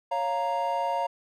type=chord; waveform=triangle; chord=Bb minor; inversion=first; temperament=equal; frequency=554.4 / 698.5 / 932.3 Hz; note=Db5 / F5 / Bb5; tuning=0 / 0 / 0 cents; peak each=-30 / -28 / -26 dBFS; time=0.11-1.07 s; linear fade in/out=10 ms; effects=none